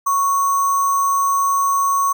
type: tone with sample-and-hold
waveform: sine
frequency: 1108.7 Hz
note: C#6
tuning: in tune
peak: -14 dBFS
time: 0.06-2.13 s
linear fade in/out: 10 ms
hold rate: 7350 Hz
effects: none